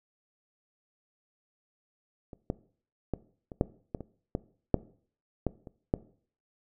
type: clicks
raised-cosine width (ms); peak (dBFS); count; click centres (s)
2; -30 / -16 / -16 / -28 / -10 / -19 / -26 / -16 / -8 / -14 / -30 / -11; 12; 2.332 / 2.501 / 3.137 / 3.518 / 3.611 / 3.948 / 4.007 / 4.351 / 4.743 / 5.467 / 5.672 / 5.939
effects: noise-tail reverb RT60 0.5 s tail -19 dB re dry